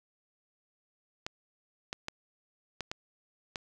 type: clicks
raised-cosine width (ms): 0.2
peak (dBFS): -18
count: 6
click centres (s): 1.265 / 1.929 / 2.084 / 2.807 / 2.915 / 3.558
effects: none